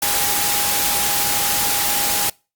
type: tone in noise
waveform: sine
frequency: 817 Hz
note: G#5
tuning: 29 cents flat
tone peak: -27 dBFS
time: 0.02-2.3 s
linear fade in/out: 5 ms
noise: white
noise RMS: -19 dBFS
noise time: 0.02-2.3 s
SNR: -11 dB
effects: noise-tail reverb RT60 0.3 s tail -25 dB re dry + Opus 48 kbps